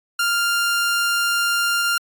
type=tone; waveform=sawtooth; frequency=1396.9 Hz; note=F6; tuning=in tune; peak=-14 dBFS; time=0.19-1.98 s; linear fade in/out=5 ms; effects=AAC 64 kbps